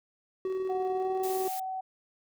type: tone with tremolo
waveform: triangle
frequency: 376.9 Hz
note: F#4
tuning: 32 cents sharp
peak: -26 dBFS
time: 0.45-1.48 s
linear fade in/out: 2 ms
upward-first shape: square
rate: 20 Hz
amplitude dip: 30%
type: tone with pitch glide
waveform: sine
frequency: 740 to 755.5 Hz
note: F#5 to F#5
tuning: 0 to +36 cents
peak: -32 dBFS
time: 0.69-1.81 s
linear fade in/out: 10 ms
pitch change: +36 cents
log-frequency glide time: 0.95-1.1 s
type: noise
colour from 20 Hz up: blue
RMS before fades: -40 dBFS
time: 1.23-1.6 s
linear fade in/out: 5 ms
effects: none